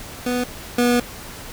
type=tone pair in turn; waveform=25% pulse; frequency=246.9 / 242.8 Hz; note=B3 / B3; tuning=0 / -29 cents; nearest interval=unison; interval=29 cents; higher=first; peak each=-16 / -11 dBFS; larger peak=second; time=0.26-0.44 / 0.78-1 s; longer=second; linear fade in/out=5 ms; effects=pink hiss -36 dBFS RMS until 1.52 s